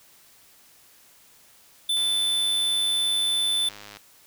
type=tone; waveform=square; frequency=3520 Hz; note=A7; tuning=in tune; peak=-22 dBFS; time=1.89-3.69 s; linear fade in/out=5 ms
type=click train; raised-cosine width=0.2 ms; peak=-24 dBFS; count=207; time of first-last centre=1.97-3.97 s; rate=103 Hz
effects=white hiss -55 dBFS RMS until 4.26 s